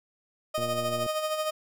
30% pulse tone with tremolo, 620 Hz, D#5, 6 cents flat, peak -23 dBFS, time 0.54-1.51 s, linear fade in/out 10 ms, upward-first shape sine, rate 13 Hz, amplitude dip 50%
click train, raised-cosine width 2 ms, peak -25 dBFS, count 58, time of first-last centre 0.58-1.063 s, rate 118 Hz
effects none

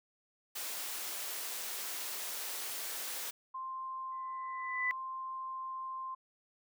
white noise, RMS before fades -40 dBFS, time 0.55-3.31 s, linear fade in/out 10 ms
sine tone, 1049 Hz, C6, 4 cents sharp, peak -38 dBFS, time 3.54-6.15 s, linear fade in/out 10 ms
sine tone with exponential growth, 1993 Hz, B6, 15 cents sharp, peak -28 dBFS, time 4.12-4.91 s, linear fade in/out 0 ms, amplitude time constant 170 ms
effects high-pass 400 Hz 12 dB/octave

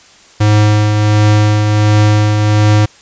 square tone with tremolo, 105.6 Hz, G#2, 29 cents sharp, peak -6 dBFS, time 0.4-2.86 s, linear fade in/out 10 ms, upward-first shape triangle, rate 1.4 Hz, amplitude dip 40%, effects white hiss -42 dBFS RMS until 3.01 s + resampled to 16000 Hz

